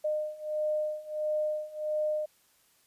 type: beating tone pair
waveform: sine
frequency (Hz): 609 / 610.5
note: D#5 / D#5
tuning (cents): -37 / -33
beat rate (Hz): 1.5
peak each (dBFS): -33 / -31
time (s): 0.04-2.26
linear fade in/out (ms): 10
effects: white hiss -66 dBFS RMS until 2.86 s + resampled to 32000 Hz